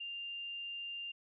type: tone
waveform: sine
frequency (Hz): 2794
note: F7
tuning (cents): 0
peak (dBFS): -40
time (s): 0-1.12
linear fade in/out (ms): 10
effects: none